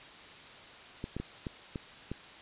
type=clicks; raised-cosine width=3 ms; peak=-23 dBFS; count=6; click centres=1.041 / 1.166 / 1.2 / 1.468 / 1.758 / 2.116 s; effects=white hiss -50 dBFS RMS until 2.41 s + resampled to 8000 Hz

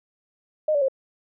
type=tone with pitch steps; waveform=sine; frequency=615 / 573.8 / 535.4 Hz; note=D#5 / D5 / C5; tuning=-20 / -40 / +40 cents; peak=-18 dBFS; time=0.68-0.884 s; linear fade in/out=5 ms; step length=68 ms; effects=none

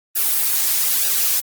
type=noise with flanger; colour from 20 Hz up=blue; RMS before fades=-18 dBFS; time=0.15-1.41 s; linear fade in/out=20 ms; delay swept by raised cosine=0.92 to 6.82 ms; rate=1.1 Hz; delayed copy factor=-0.9; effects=Opus 32 kbps

